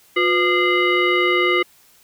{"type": "tone with frequency modulation", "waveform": "sine", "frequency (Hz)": 1216, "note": "D#6", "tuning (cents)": -40, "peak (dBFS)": -14, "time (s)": [0.16, 1.63], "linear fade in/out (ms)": 10, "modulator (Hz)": 858, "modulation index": 1.7, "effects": ["white hiss -53 dBFS RMS until 2.03 s"]}